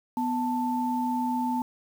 sine tone pair together, 247.8 / 883.8 Hz, B3 / A5, +6 / +7 cents, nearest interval octave + minor seventh, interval 2201 cents, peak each -27 / -28 dBFS, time 0.17-1.62 s, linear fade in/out 2 ms, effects 8-bit

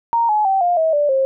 sine tone with pitch steps, 930 / 847.9 / 773.1 / 704.8 / 642.6 / 585.9 / 534.1 Hz, A#5 / G#5 / G5 / F5 / E5 / D5 / C5, -4 / +36 / -24 / +16 / -44 / -4 / +36 cents, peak -13 dBFS, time 0.13-1.25 s, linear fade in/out 0 ms, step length 160 ms, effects none

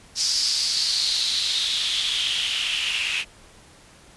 white noise with band-pass filter sweep, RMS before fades -24 dBFS, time 0.15-3.25 s, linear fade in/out 50 ms, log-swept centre 5200 to 2600 Hz, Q 5.6, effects pink hiss -50 dBFS RMS until 4.16 s + resampled to 24000 Hz

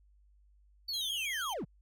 triangle linear sweep, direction down, 4571 to 102.5 Hz, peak -33 dBFS, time 0.88-1.65 s, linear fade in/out 10 ms
sawtooth tone with vibrato, 3191 Hz, G7, 30 cents sharp, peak -35 dBFS, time 0.93-1.54 s, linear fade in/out 10 ms, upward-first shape square, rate 6.2 Hz, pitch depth 44 cents each way
effects added 50 Hz sine -61 dBFS peak until 1.81 s

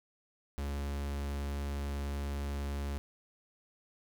45% pulse tone, 70.8 Hz, C#2, 37 cents sharp, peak -34 dBFS, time 0.58-2.98 s, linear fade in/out 0 ms, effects none

